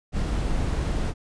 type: noise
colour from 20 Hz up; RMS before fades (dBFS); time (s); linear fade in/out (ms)
brown; -25; 0.12-1.14; 50
effects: resampled to 22050 Hz